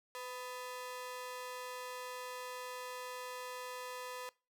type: ring-modulated tone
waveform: sawtooth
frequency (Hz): 750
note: F#5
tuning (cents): +23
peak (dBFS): -36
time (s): 0.15-4.29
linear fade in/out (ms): 0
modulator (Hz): 246
effects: noise-tail reverb RT60 0.3 s tail -22 dB re dry